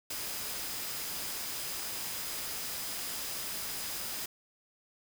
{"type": "tone in noise", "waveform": "sine", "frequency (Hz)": 4978, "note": "D#8", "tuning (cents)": 0, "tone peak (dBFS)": -47, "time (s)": [0.1, 4.26], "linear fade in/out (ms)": 5, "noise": "white", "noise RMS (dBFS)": -38, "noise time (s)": [0.1, 4.26], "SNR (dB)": -12, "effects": []}